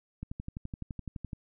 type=click train; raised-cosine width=5 ms; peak=-25 dBFS; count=14; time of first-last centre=0.23-1.332 s; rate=11.8 Hz; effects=none